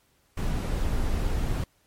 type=noise; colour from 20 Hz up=brown; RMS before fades=-26 dBFS; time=0.37-1.64 s; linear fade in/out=5 ms; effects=pink hiss -66 dBFS RMS until 1.86 s + MP3 64 kbps